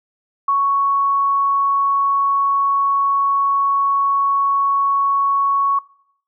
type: tone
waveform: sine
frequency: 1111 Hz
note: C#6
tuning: 4 cents sharp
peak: -13 dBFS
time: 0.48-5.79 s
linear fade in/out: 5 ms
effects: noise-tail reverb RT60 0.7 s tail -23 dB re dry